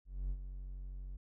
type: tone with ADSR envelope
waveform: triangle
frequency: 46.25 Hz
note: F#1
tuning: in tune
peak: -31 dBFS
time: 0.05-1.17 s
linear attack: 250 ms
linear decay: 66 ms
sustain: -9 dB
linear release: 6 ms
effects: none